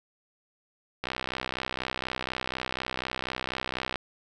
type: click train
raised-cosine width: 0.3 ms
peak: -14 dBFS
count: 188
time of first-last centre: 1.04-3.957 s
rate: 64.1 Hz
effects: none